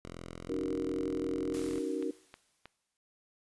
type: tone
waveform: 5% pulse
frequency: 42.77 Hz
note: F1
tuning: 35 cents flat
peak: -32 dBFS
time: 0.05-1.8 s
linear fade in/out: 0 ms
type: chord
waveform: sine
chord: D# minor seventh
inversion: third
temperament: just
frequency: 280 / 311.1 / 373.4 / 466.7 Hz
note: C#4 / D#4 / F#4 / A#4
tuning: +18 / 0 / +16 / +2 cents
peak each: -37 dBFS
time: 0.49-2.11 s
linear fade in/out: 5 ms
type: noise with exponential decay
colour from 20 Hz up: white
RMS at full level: -45 dBFS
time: 1.54-2.97 s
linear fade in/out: 0 ms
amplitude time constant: 310 ms
type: click train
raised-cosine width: 0.3 ms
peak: -31 dBFS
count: 4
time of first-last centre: 1.71-2.656 s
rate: 3.17 Hz
effects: noise-tail reverb RT60 0.5 s tail -23 dB re dry + resampled to 24000 Hz